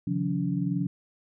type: tone cluster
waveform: sine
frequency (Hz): 137.3 / 157.3 / 178.8 / 285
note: C#3 / D#3 / F3 / C#4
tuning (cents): -16 / +19 / +41 / +48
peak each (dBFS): -31 / -34 / -28 / -31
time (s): 0.07-0.87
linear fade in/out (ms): 5
effects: none